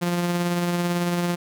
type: tone with tremolo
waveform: sawtooth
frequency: 174.61 Hz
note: F3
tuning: in tune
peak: -16 dBFS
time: 0.01-1.36 s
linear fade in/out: 20 ms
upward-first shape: triangle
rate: 18 Hz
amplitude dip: 35%
effects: none